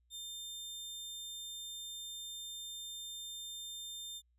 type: tone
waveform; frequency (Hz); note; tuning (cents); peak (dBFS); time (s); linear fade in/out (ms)
sawtooth; 3600; A7; +39; -40; 0.1-4.22; 50
effects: added 60 Hz sine -70 dBFS peak until 4.38 s + resampled to 32000 Hz